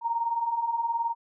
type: beating tone pair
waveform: sine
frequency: 913 / 932 Hz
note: A#5 / A#5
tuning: -36 / -1 cents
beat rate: 19 Hz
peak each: -32 / -26 dBFS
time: 0.01-1.15 s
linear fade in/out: 50 ms
effects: none